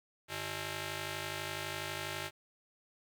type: ring-modulated tone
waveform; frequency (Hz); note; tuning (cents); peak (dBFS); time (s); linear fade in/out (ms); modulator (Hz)
5% pulse; 243.1; B3; -27; -23; 0.28-2.31; 50; 1120
effects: none